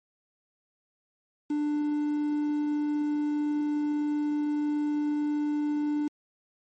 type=tone with quantisation; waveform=triangle; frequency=296.4 Hz; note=D4; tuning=16 cents sharp; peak=-23 dBFS; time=1.5-6.08 s; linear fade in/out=5 ms; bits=8; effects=MP3 32 kbps